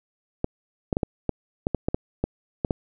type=clicks; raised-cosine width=2 ms; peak=-9 dBFS; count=12; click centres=0.444 / 0.928 / 0.969 / 1.032 / 1.293 / 1.669 / 1.747 / 1.885 / 1.945 / 2.24 / 2.648 / 2.708 s; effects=none